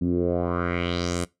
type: tone with low-pass filter sweep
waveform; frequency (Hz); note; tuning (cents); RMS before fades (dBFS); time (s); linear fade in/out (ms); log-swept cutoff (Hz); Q
10% pulse; 87.31; F2; 0; -25; 0.01-1.25; 10; 220 to 9800; 3
effects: noise-tail reverb RT60 0.2 s tail -21 dB re dry